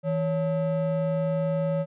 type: ring-modulated tone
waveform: triangle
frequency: 360.6 Hz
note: F#4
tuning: 45 cents flat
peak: -18 dBFS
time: 0.03-1.86 s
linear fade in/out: 50 ms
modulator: 198 Hz
effects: resampled to 8000 Hz